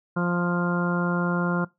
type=harmonic tone; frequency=175 Hz; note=F3; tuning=4 cents sharp; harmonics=1 / 2 / 3 / 4 / 5 / 6 / 7 / 8; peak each=-23 / -31 / -33 / -37 / -39 / -33 / -39 / -31 dBFS; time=0.16-1.65 s; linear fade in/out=10 ms; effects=noise-tail reverb RT60 0.2 s tail -21 dB re dry